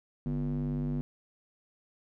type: tone with band-pass filter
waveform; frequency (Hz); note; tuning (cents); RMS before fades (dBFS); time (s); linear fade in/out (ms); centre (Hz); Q
square; 49.13; G1; +5; -32; 0.26-1.01; 0; 200; 6.9
effects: none